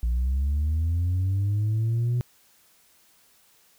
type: linear sweep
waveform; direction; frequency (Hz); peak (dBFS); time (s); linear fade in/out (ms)
sine; up; 56.9 to 123.47; -19; 0.03-2.21; 0
effects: tanh soft clip ceiling -20 dBFS + white hiss -60 dBFS RMS until 3.78 s